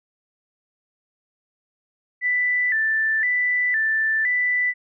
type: tone with vibrato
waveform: sine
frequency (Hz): 1872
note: A#6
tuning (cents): +7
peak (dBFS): -18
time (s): 2.21-4.74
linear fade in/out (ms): 50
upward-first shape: square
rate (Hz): 0.98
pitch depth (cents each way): 100
effects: none